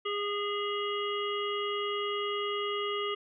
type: harmonic tone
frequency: 410 Hz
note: G#4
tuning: 22 cents flat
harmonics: 1 / 3 / 5 / 7 / 8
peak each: -33 / -35 / -41 / -37 / -43 dBFS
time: 0.05-3.15 s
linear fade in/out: 10 ms
effects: none